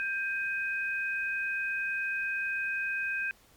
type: tone pair together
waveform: sine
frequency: 1581.8 / 2511 Hz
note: G6 / D#7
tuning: +15 / +15 cents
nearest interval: minor sixth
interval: 800 cents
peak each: -31 / -33 dBFS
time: 0-3.31 s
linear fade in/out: 0 ms
effects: pink hiss -61 dBFS RMS until 3.56 s + MP3 96 kbps